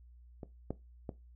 clicks, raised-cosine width 2 ms, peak -29 / -22 / -25 dBFS, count 3, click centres 0.432 / 0.706 / 1.092 s, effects noise-tail reverb RT60 0.2 s tail -17 dB re dry + added 60 Hz sine -54 dBFS peak until 1.35 s

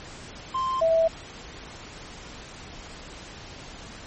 triangle / sine tone pair in turn, 1046.5 / 653.6 Hz, C6 / E5, 0 / -15 cents, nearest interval minor sixth, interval 815 cents, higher first, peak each -22 / -17 dBFS, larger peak second, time 0.54-0.81 / 0.81-1.08 s, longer neither, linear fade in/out 10 ms, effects pink hiss -42 dBFS RMS until 4.06 s + MP3 32 kbps

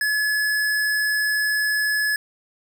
square tone, 1706 Hz, G#6, 46 cents sharp, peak -20 dBFS, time 0.01-2.16 s, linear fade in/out 2 ms, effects none

